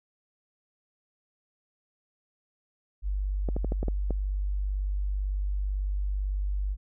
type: tone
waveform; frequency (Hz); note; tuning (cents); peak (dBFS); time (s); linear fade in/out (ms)
sine; 49; G1; 0; -26; 3.02-6.77; 50
type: clicks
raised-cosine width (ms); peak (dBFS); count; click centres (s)
2; -18; 7; 3.488 / 3.565 / 3.646 / 3.721 / 3.83 / 3.883 / 4.107
effects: none